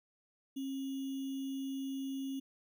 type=tone with sample-and-hold; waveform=sine; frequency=269.9 Hz; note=C#4; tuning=46 cents flat; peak=-36 dBFS; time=0.56-2.4 s; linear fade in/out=10 ms; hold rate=3150 Hz; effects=none